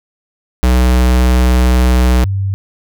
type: tone pair in turn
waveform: square / sine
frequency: 62.3 / 97.56 Hz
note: B1 / G2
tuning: +16 / -8 cents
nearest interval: minor sixth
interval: 776 cents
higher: second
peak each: -8 / -13 dBFS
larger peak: first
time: 0.63-2.24 / 2.24-2.54 s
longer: first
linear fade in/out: 0 ms
effects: none